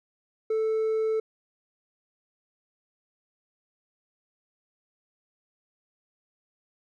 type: tone with hard clipping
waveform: sine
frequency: 440 Hz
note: A4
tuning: in tune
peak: -24 dBFS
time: 0.5-1.2 s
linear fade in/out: 5 ms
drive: 2 dB
effects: none